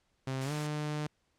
sawtooth tone with pitch glide, 132.4 to 150.34 Hz, C3 to D3, +21 to +41 cents, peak -29 dBFS, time 0.27-1.07 s, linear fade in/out 5 ms, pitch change +220 cents, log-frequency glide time 0.44-0.52 s
white noise, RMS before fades -44 dBFS, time 0.41-0.67 s, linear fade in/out 5 ms
effects pink hiss -75 dBFS RMS until 1.38 s + low-pass 8000 Hz 12 dB/octave

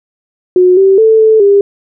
sine tone with pitch steps, 364 / 386.5 / 442.4 / 438.7 / 401.3 Hz, F#4 / G4 / A4 / A4 / G4, -28 / -24 / +9 / -5 / +41 cents, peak -3 dBFS, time 0.56-1.61 s, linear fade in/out 2 ms, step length 210 ms, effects none

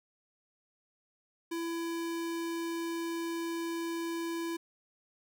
square tone, 334.4 Hz, E4, 25 cents sharp, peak -34 dBFS, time 1.51-4.57 s, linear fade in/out 10 ms, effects none

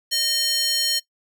square tone with high-pass filter, 615 Hz, D#5, 20 cents flat, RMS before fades -22 dBFS, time 0.11-1 s, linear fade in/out 20 ms, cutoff 4000 Hz, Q 2.2, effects noise-tail reverb RT60 0.1 s tail -17 dB re dry

